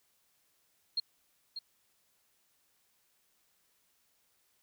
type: tone with echo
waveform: sine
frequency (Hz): 4235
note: C8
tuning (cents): +20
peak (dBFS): -28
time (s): 0.97-1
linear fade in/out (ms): 5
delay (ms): 590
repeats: 1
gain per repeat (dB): -9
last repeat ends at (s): 1.59
effects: white hiss -73 dBFS RMS until 4.62 s